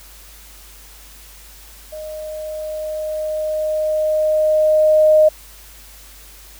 sine tone with level ramp, 618 Hz, D#5, 12 cents flat, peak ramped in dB -28 to -7 dBFS, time 1.92-5.29 s, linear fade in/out 10 ms, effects added 50 Hz sine -43 dBFS peak until 6.59 s + white hiss -43 dBFS RMS until 6.59 s

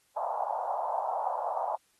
white band-pass noise, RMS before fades -32 dBFS, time 0.16-1.76 s, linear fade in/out 10 ms, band 630 to 940 Hz, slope 48 dB/octave, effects white hiss -69 dBFS RMS until 1.99 s + AAC 32 kbps

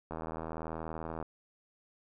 click train, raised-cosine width 1 ms, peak -25 dBFS, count 91, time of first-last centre 0.11-1.227 s, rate 80.6 Hz, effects none

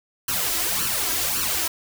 white noise with flanger, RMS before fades -24 dBFS, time 0.28-1.68 s, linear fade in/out 5 ms, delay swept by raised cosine 0.68 to 3.08 ms, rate 1.8 Hz, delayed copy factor +0.75, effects none

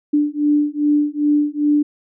sine beating tone pair, 293.7 / 296.2 Hz, D4 / D4, 0 / +15 cents, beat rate 2.5 Hz, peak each -17 dBFS, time 0.13-1.83 s, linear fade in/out 10 ms, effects none

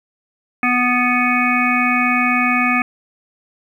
harmonic tone with a mistuned harmonic, 246.9 Hz, B3, in tune, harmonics 1 / 3 / 5 / 7 / 9 / 10, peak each -19 / -23 / -20 / -24 / -19 / -21 dBFS, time 0.63-2.82 s, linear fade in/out 2 ms, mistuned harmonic 10, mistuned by +26 cents, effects 8-bit

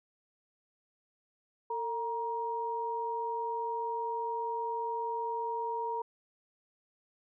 sine tone pair together, 452.5 / 943.4 Hz, A4 / A#5, +48 / +20 cents, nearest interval octave + minor second, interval 1272 cents, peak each -37 / -33 dBFS, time 1.7-6.02 s, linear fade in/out 5 ms, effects none

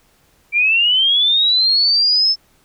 sine linear sweep, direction up, 2329 to 5300 Hz, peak -11 dBFS, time 0.52-2.36 s, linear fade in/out 50 ms, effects pink hiss -56 dBFS RMS until 2.64 s

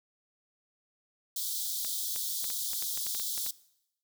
white high-pass noise, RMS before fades -34 dBFS, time 1.36-3.51 s, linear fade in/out 5 ms, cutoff 3300 Hz, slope 96 dB/octave
clicks, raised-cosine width 0.2 ms, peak -25 dBFS, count 12, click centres 1.848 / 2.161 / 2.443 / 2.502 / 2.733 / 2.824 / 2.975 / 3.067 / 3.149 / 3.198 / 3.378 / 3.464 s
effects noise-tail reverb RT60 0.8 s tail -20 dB re dry

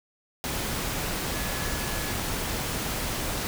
sine tone in noise, 1700 Hz, G#6, 40 cents sharp, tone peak -40 dBFS, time 1.34-2.12 s, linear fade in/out 0 ms, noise pink, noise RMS -30 dBFS, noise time 0.44-3.47 s, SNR -13 dB, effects none

